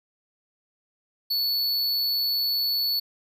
square tone, 4435 Hz, C#8, in tune, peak -23 dBFS, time 1.3-3 s, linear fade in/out 10 ms, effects none

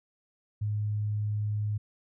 sine tone, 105.1 Hz, G#2, 21 cents sharp, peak -27 dBFS, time 0.61-1.78 s, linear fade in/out 10 ms, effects none

